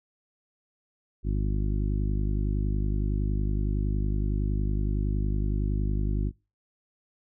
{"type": "harmonic tone", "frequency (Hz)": 50.8, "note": "G#1", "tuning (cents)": -38, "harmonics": [1, 2, 3, 4, 5, 6, 7], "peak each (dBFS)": [-25, -31, -35, -37, -39, -41, -42], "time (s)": [1.23, 6.32], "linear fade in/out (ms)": 50, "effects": ["noise-tail reverb RT60 0.3 s tail -25 dB re dry"]}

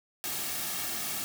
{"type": "noise with comb filter", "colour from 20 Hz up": "white", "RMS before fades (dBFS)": -34, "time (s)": [0.24, 1.24], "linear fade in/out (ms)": 0, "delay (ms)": 2, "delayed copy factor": -0.5, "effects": []}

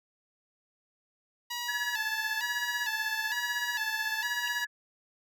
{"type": "tone with vibrato", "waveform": "10% pulse", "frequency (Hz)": 921, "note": "A#5", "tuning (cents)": -21, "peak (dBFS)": -25, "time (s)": [1.5, 4.65], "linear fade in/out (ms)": 10, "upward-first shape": "square", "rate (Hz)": 1.1, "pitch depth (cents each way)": 77}
{"type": "tone with tremolo", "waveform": "sine", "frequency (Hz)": 1700, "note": "G#6", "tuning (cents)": 40, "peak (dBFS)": -28, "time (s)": [1.68, 4.67], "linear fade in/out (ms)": 10, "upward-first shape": "sine", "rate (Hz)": 16, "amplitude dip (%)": 80}
{"type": "tone with exponential growth", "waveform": "sine", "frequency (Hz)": 2817, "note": "F7", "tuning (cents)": 14, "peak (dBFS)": -30, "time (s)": [4.38, 4.48], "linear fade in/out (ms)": 1, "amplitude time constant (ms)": 20}
{"effects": []}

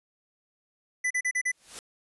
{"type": "tone bursts", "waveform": "square", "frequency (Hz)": 1997, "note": "B6", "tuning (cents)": 19, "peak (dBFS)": -25, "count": 5, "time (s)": [1.04, 1.518], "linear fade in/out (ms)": 10, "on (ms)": 66, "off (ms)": 37}
{"type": "noise with exponential growth", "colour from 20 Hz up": "white", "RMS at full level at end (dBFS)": -37, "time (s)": [1.5, 1.79], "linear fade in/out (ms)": 1, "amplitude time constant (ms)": 63}
{"effects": ["resampled to 24000 Hz"]}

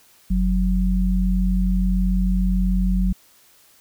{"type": "tone pair together", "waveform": "sine", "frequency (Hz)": [46.54, 185], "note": ["F#1", "F#3"], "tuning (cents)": [11, 0], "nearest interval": "2 octaves", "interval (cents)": 2389, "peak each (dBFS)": [-18, -20], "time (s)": [0.3, 3.13], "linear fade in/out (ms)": 10, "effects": ["white hiss -54 dBFS RMS until 3.8 s"]}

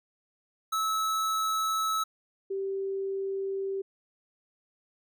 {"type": "tone pair in turn", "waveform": ["square", "sine"], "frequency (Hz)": [1301, 389.3], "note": ["E6", "G4"], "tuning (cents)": [-23, -12], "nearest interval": "octave + major sixth", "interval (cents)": 2089, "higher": "first", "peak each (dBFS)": [-27, -29], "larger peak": "first", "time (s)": [[0.72, 2.04], [2.5, 3.82]], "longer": "neither", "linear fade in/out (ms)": 10, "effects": []}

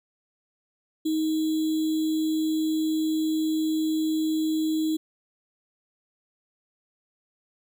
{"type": "tone with sample-and-hold", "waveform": "sine", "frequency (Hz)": 314.6, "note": "D#4", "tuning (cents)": 19, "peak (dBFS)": -22, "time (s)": [1.05, 4.97], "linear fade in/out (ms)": 10, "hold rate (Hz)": 3675, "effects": []}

